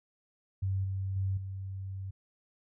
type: tone with level steps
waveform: sine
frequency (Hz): 96.1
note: G2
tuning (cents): -34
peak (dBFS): -28 / -31 / -28 / -36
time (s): 0.62-2.11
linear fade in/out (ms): 10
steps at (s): 0.84 / 1.16 / 1.37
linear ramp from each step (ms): 5
effects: none